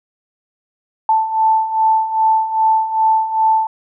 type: beating tone pair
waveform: sine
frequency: 880 / 882.5 Hz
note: A5 / A5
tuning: 0 / +5 cents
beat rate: 2.5 Hz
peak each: -18 / -13 dBFS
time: 1.09-3.67 s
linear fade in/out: 2 ms
effects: none